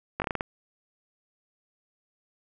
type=slowing click train; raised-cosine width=0.5 ms; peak=-13 dBFS; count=7; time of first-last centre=0.2-0.409 s; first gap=19 ms; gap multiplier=1.24; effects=none